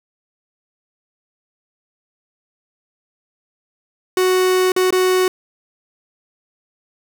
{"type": "tone with dropouts", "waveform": "45% pulse", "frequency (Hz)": 370, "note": "F#4", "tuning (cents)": 0, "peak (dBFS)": -13, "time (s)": [4.17, 5.28], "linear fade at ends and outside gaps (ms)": 2, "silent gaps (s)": [[4.72, 4.763], [4.906, 4.925]], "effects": ["9-bit"]}